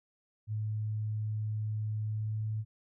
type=tone with pitch glide; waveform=sine; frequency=107.5 to 108.56 Hz; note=A2 to A2; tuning=-40 to -23 cents; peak=-31 dBFS; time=0.47-2.65 s; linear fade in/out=50 ms; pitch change=+17 cents; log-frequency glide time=2.04-2.45 s; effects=none